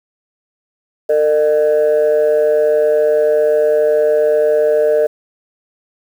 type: tone pair together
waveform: sine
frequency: 453.7 / 605 Hz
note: A#4 / D#5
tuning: -47 / -49 cents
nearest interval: perfect fourth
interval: 498 cents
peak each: -11 dBFS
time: 1.09-5.07 s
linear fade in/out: 10 ms
effects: tanh soft clip ceiling -6 dBFS + 7-bit